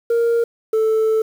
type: tone pair in turn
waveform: sine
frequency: 466.2 / 440 Hz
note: A#4 / A4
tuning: 0 / 0 cents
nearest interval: minor second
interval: 100 cents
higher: first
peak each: -11 dBFS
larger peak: neither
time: 0.1-0.44 / 0.73-1.22 s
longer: second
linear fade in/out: 5 ms
effects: tanh soft clip ceiling -13 dBFS + 7-bit